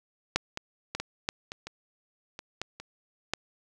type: clicks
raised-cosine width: 0.2 ms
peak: -6 / -16 / -15 / -16 / -10 / -20 / -22 / -22 / -15 / -24 / -10 dBFS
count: 11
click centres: 0.36 / 0.574 / 0.95 / 1 / 1.289 / 1.519 / 1.67 / 2.391 / 2.616 / 2.8 / 3.336 s
effects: none